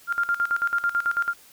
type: tone with tremolo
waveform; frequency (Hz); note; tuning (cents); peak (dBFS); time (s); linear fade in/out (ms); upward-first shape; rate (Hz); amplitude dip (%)
sine; 1396.9; F6; 0; -19; 0.07-1.34; 50; square; 9.1; 80
effects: white hiss -52 dBFS RMS until 1.52 s